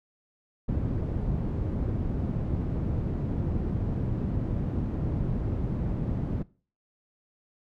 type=low-pass noise; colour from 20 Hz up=white; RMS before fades=-29 dBFS; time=0.68-6.43 s; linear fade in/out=10 ms; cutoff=170 Hz; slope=12 dB/octave; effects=noise-tail reverb RT60 0.4 s tail -21 dB re dry